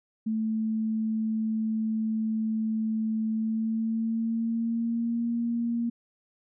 sine tone with pitch glide, 220 to 234.4 Hz, A3 to A#3, 0 to +10 cents, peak -25 dBFS, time 0.26-5.9 s, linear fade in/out 10 ms, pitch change +110 cents, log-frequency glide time 3.3-5.28 s, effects none

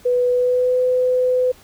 sine tone with pitch glide, 493.9 to 504.6 Hz, B4 to B4, 0 to +37 cents, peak -14 dBFS, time 0.05-1.52 s, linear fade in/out 10 ms, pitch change +37 cents, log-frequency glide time 0.3-0.8 s, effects pink hiss -48 dBFS RMS until 1.63 s

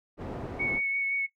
white low-pass noise, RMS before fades -37 dBFS, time 0.17-0.81 s, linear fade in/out 50 ms, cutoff 500 Hz, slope 12 dB/octave
sine tone with vibrato, 2217 Hz, C#7, in tune, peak -26 dBFS, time 0.59-1.27 s, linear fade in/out 20 ms, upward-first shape sine, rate 5.8 Hz, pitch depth 14 cents each way
effects noise-tail reverb RT60 0.1 s tail -17 dB re dry

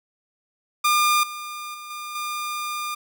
sawtooth tone with level steps, 1205 Hz, D6, 44 cents sharp, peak -13 / -28 / -32 / -28 / -23 dBFS, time 0.84-2.95 s, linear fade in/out 10 ms, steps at 1.23 / 1.74 / 1.9 / 2.15 s, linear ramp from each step 5 ms, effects none

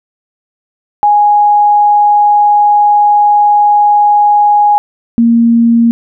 sine tone pair in turn, 829 / 232.6 Hz, G#5 / A#3, -3 / -4 cents, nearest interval octave + minor seventh, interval 2201 cents, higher first, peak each -4 dBFS, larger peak neither, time 1.03-4.78 / 5.18-5.91 s, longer first, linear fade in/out 0 ms, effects none

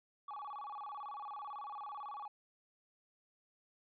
triangle tone with vibrato, 975 Hz, B5, 23 cents flat, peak -40 dBFS, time 0.28-2.28 s, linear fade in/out 5 ms, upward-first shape square, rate 18 Hz, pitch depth 270 cents each way, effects tanh soft clip ceiling -39 dBFS + resampled to 11025 Hz

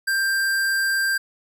square tone, 1582 Hz, G6, 15 cents sharp, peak -20 dBFS, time 0.07-1.18 s, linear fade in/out 10 ms, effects none

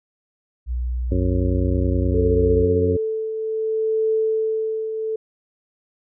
sine tone with pitch glide, 61 to 61.92 Hz, B1 to B1, -21 to +5 cents, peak -21 dBFS, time 0.66-2.67 s, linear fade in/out 50 ms, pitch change +26 cents, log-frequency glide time 1.57-2.12 s
harmonic tone, 91.1 Hz, F#2, 26 cents flat, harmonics 1 / 2 / 3 / 4 / 5 / 6, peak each -21 / -28 / -25 / -28 / -31 / -31 dBFS, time 1.11-2.97 s, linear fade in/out 10 ms
sine tone with tremolo, 440 Hz, A4, in tune, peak -16 dBFS, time 2.14-5.16 s, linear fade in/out 5 ms, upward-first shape triangle, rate 0.63 Hz, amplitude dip 60%
effects none

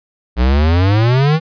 square exponential sweep, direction up, 58.5 to 164.81 Hz, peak -10 dBFS, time 0.36-1.4 s, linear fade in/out 50 ms, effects resampled to 11025 Hz

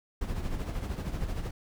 brown noise with tremolo, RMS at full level -31 dBFS, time 0.21-1.51 s, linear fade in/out 5 ms, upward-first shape sine, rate 13 Hz, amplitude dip 55%, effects none

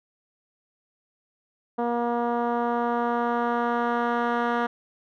10% pulse tone with low-pass filter sweep, 237.8 Hz, A#3, 35 cents sharp, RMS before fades -25 dBFS, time 1.78-4.67 s, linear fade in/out 10 ms, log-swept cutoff 800 to 1800 Hz, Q 1.1, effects none

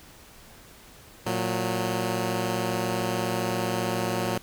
10% pulse tone pair together, 115.3 / 183.03 Hz, A#2 / F#3, -19 / -19 cents, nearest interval minor sixth, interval 800 cents, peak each -20 dBFS, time 1.26-4.38 s, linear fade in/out 5 ms, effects pink hiss -50 dBFS RMS until 4.42 s

